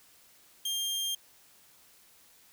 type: tone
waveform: sawtooth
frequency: 3199 Hz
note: G7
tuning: 34 cents sharp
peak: -27 dBFS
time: 0.65-1.15 s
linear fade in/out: 5 ms
effects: white hiss -60 dBFS RMS until 2.52 s